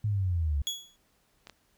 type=linear sweep; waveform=sine; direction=down; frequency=108.2 to 68 Hz; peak=-25 dBFS; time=0.04-0.62 s; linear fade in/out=5 ms
type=tone with exponential decay; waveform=30% pulse; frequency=3362 Hz; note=G#7; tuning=20 cents sharp; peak=-24 dBFS; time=0.67-0.96 s; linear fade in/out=0 ms; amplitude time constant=63 ms
type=clicks; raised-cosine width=0.2 ms; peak=-28 dBFS; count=2; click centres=1.471 / 1.497 s
effects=pink hiss -69 dBFS RMS until 1.77 s